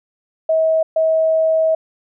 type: tone bursts at uneven times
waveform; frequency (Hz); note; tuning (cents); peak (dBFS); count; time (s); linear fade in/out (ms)
sine; 641; E5; -49; -12; 2; 0.49-0.83 / 0.96-1.75; 5
effects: none